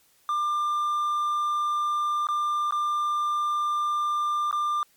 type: tone with dropouts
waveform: triangle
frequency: 1194 Hz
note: D6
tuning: 28 cents sharp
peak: -21 dBFS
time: 0.29-4.83 s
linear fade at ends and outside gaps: 1 ms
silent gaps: 2.27-2.287 / 2.709-2.723 / 4.512-4.527 s
effects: white hiss -62 dBFS RMS until 4.96 s + MP3 96 kbps